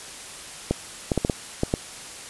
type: clicks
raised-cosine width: 2 ms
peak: -7 dBFS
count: 7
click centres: 0.71 / 1.118 / 1.177 / 1.249 / 1.298 / 1.634 / 1.739 s
effects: white hiss -39 dBFS RMS until 2.29 s + resampled to 24000 Hz